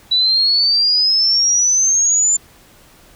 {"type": "exponential sweep", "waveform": "sine", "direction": "up", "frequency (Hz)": [3926, 7190], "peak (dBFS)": -11, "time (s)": [0.11, 2.37], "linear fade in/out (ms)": 10, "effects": ["pink hiss -47 dBFS RMS until 3.15 s"]}